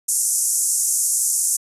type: band-pass noise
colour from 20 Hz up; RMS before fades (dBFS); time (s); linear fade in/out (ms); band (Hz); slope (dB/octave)
white; -20; 0.08-1.57; 10; 6200 to 11000; 48
effects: resampled to 32000 Hz